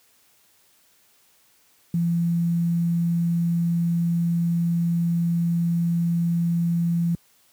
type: tone with quantisation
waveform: sine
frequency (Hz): 170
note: F3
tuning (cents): -46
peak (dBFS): -19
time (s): 1.94-7.15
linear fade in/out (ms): 2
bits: 8
effects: white hiss -60 dBFS RMS until 7.52 s + high-pass 60 Hz 12 dB/octave